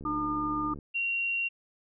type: click train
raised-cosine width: 3 ms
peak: -31 dBFS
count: 57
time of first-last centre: 0.01-0.788 s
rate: 72 Hz
type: harmonic tone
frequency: 302.5 Hz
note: D#4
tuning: 49 cents flat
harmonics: 1 / 3 / 4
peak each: -32 / -40 / -30 dBFS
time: 0.05-0.74 s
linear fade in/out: 5 ms
type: tone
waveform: sine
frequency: 2752 Hz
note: F7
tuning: 26 cents flat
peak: -27 dBFS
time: 0.94-1.49 s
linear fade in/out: 20 ms
effects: none